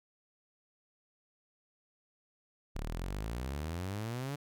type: exponential sweep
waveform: sawtooth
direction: up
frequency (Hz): 34.65 to 146.83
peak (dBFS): -32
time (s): 2.75-4.36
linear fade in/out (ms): 10
effects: none

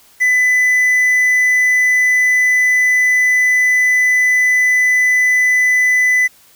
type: tone with quantisation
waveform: triangle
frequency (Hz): 2000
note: B6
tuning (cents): +21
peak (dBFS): -8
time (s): 0.2-6.28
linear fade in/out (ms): 20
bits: 6
effects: white hiss -48 dBFS RMS until 6.55 s

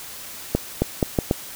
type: accelerating click train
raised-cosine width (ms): 2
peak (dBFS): -4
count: 5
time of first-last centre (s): 0.55-1.311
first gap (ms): 270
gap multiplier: 0.77
effects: white hiss -37 dBFS RMS until 1.55 s

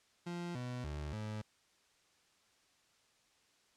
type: tone with pitch steps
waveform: 30% pulse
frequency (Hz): 173.7 / 124.2 / 74.2 / 107.3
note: F3 / B2 / D2 / A2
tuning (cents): -9 / +10 / +18 / -43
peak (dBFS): -37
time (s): 0.26-1.42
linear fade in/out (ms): 10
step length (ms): 290
effects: white hiss -71 dBFS RMS until 3.76 s + low-pass 7000 Hz 12 dB/octave

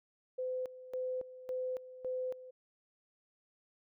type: tone with tremolo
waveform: sine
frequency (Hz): 510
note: C5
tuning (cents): -44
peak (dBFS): -34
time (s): 0.38-2.51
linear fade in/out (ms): 10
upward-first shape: square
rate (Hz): 1.8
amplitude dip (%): 80
effects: none

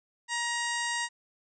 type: harmonic tone with a mistuned harmonic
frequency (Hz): 945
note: A#5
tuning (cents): +23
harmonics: 1 / 2 / 3 / 4 / 5 / 6 / 7 / 8 / 9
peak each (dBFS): -35 / -32 / -40 / -40 / -42 / -43 / -43 / -40 / -43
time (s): 0.28-1.09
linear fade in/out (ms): 50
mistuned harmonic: 7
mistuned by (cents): -21
effects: none

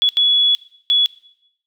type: tone bursts at uneven times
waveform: sine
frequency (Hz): 3389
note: G#7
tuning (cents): +34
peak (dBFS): -11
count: 3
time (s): 0.02-0.09 / 0.17-0.55 / 0.9-1.06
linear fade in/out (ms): 0
effects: noise-tail reverb RT60 0.8 s tail -19 dB re dry

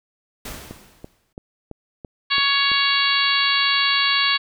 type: noise with exponential decay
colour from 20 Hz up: pink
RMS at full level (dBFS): -31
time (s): 0.45-1.33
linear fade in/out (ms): 5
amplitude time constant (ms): 190
type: click train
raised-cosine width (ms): 2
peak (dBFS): -21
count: 7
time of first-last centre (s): 0.71-2.717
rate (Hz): 2.99
type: harmonic tone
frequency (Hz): 558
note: C#5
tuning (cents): +11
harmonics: 2 / 3 / 4 / 5 / 6 / 7 / 8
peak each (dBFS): -24 / -24 / -24 / -24 / -24 / -24 / -24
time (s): 2.3-4.38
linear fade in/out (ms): 20
effects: none

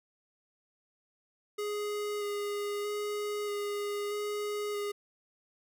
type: tone with vibrato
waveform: square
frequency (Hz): 413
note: G#4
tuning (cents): -10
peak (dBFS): -33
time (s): 1.58-4.92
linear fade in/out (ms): 10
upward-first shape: square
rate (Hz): 0.79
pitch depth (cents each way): 11
effects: none

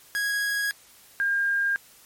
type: tone pair in turn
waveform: 45% pulse / sine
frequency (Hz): 1654 / 1608.8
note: G#6 / G6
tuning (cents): -8 / +44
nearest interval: unison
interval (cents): 48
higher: first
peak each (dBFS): -24 / -21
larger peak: second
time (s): 0.15-0.71 / 1.2-1.76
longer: neither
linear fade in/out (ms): 0
effects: white hiss -53 dBFS RMS until 2.05 s + MP3 64 kbps

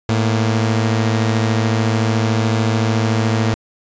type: tone pair together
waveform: sawtooth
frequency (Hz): 110 / 233.7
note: A2 / A#3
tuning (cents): 0 / +5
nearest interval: octave + minor second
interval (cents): 1305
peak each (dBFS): -11 / -18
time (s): 0.09-3.54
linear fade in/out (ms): 0
effects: resampled to 16000 Hz

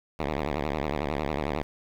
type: tone with vibrato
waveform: 5% pulse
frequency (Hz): 73.42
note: D2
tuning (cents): 0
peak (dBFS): -16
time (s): 0.19-1.63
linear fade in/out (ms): 5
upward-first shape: triangle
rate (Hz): 11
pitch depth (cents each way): 210
effects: low-pass 3000 Hz 12 dB/octave + 8-bit

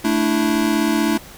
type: chord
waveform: square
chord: A suspended fourth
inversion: none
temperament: equal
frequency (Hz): 220 / 293.7 / 329.6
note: A3 / D4 / E4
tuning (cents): 0 / 0 / 0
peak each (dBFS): -21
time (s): 0.04-1.18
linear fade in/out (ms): 10
effects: pink hiss -40 dBFS RMS until 1.37 s

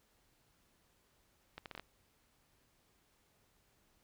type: accelerating click train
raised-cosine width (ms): 0.3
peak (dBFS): -29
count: 6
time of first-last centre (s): 1.58-1.796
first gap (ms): 78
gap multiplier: 0.7
effects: pink hiss -73 dBFS RMS until 4.03 s

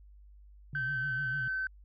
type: tone with vibrato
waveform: sine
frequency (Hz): 135.3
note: C#3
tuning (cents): -42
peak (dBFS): -37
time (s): 0.73-1.48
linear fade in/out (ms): 2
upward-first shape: sine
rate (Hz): 6.7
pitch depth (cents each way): 140
type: tone with pitch glide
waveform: sine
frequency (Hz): 1545 to 1534.3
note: G6 to G6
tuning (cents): -26 to -38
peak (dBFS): -30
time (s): 0.75-1.67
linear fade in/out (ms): 2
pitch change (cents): -12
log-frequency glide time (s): 0.92-1.05
effects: tanh soft clip ceiling -25 dBFS + added 50 Hz sine -52 dBFS peak until 1.84 s

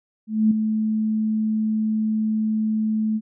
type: tone with ADSR envelope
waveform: sine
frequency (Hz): 217.3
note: A3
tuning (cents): -21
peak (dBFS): -12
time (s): 0.27-3.21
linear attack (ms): 240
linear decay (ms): 5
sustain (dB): -7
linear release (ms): 49
effects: none

